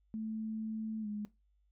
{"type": "tone with pitch glide", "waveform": "sine", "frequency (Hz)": [219.3, 209], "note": ["A3", "G#3"], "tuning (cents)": [-6, 11], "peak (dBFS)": -36, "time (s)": [0.14, 1.25], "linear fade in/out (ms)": 0, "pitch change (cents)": -83, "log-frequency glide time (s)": [1.01, 1.07], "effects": ["noise-tail reverb RT60 0.2 s tail -18 dB re dry", "added 50 Hz sine -69 dBFS peak until 1.71 s"]}